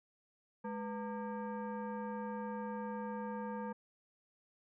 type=tone with frequency modulation; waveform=sine; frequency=209.8 Hz; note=G#3; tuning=18 cents sharp; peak=-38 dBFS; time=0.64-3.73 s; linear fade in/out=10 ms; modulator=704 Hz; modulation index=1.2; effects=none